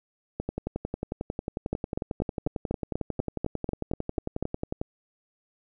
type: two click trains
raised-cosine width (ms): 2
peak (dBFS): -16 / -14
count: 50 / 12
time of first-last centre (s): 0.4-4.814 / 1.73-4.426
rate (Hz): 11.1 / 4.08
effects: none